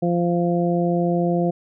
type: harmonic tone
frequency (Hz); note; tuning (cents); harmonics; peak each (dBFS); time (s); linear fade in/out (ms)
173.4; F3; -12; 1 / 2 / 3 / 4; -20 / -23 / -25 / -26; 0.02-1.51; 10
effects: none